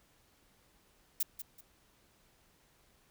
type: noise with echo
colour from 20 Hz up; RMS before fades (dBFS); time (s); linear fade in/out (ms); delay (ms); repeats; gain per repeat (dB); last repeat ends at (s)
violet; -31; 1.2-1.23; 5; 190; 2; -11; 1.61
effects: pink hiss -68 dBFS RMS until 3.1 s